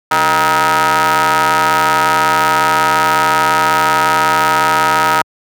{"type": "ring-modulated tone", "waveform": "sawtooth", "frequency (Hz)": 163.5, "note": "E3", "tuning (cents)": -14, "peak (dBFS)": -3, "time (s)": [0.11, 5.22], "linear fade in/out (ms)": 5, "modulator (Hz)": 1110, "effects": ["high-pass 80 Hz 12 dB/octave"]}